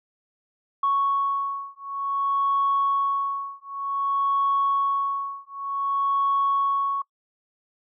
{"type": "beating tone pair", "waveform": "sine", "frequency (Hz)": [1108.7, 1109.24], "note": ["C#6", "C#6"], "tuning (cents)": [0, 1], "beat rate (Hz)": 0.54, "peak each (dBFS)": -24, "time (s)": [0.83, 7.02], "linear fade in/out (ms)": 5, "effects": ["noise-tail reverb RT60 0.1 s tail -24 dB re dry", "tanh soft clip ceiling -14 dBFS"]}